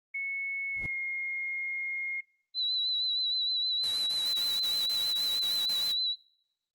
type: tone with pitch glide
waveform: sine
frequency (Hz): 2200 to 2141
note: C#7 to C7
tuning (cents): -14 to +39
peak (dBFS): -31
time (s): 0.14-2.21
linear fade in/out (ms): 10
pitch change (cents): -47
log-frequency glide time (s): 0.72-0.93
type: noise with exponential growth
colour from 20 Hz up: brown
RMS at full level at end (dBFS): -36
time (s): 0.69-0.86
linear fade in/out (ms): 0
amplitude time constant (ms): 36
type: tone with vibrato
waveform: sine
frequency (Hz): 3975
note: B7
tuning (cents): +10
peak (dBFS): -27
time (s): 2.54-6.16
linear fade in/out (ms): 50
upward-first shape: sine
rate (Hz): 6.4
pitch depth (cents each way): 40
type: noise bursts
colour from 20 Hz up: white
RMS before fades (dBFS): -41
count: 8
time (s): 3.83-5.925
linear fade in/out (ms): 10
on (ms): 240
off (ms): 25
effects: noise-tail reverb RT60 0.8 s tail -26 dB re dry + Opus 32 kbps